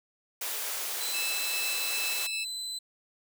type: high-pass noise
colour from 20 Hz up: white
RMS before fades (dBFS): -34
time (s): 0.41-2.27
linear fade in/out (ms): 5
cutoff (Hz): 370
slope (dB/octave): 24
type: tone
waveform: 30% pulse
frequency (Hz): 4027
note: B7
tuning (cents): +33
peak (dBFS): -31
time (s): 1-2.79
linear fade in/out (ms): 10
type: tone with tremolo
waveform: 40% pulse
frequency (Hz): 2625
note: E7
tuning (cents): -8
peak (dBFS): -31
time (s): 1.13-2.45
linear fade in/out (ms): 20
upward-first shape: square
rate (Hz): 2.5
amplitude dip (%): 25
effects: none